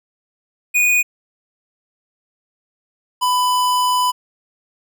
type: tone pair in turn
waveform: square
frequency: 2467 / 997.3 Hz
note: D#7 / B5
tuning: -15 / +17 cents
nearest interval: octave + major third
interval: 1568 cents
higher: first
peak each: -13 / -15 dBFS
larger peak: first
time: 0.74-1.03 / 3.21-4.12 s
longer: second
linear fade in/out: 20 ms
effects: none